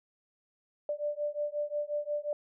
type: beating tone pair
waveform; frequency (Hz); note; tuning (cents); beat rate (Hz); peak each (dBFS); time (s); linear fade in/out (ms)
sine; 587.3 / 592.9; D5 / D5; 0 / +16; 5.6; -34 / -34; 0.89-2.33; 2
effects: none